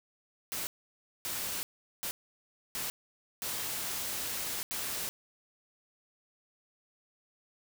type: noise bursts at uneven times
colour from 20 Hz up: white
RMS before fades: -36 dBFS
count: 6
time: 0.52-0.67 / 1.25-1.63 / 2.03-2.11 / 2.75-2.9 / 3.42-4.63 / 4.71-5.09 s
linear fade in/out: 0 ms
effects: none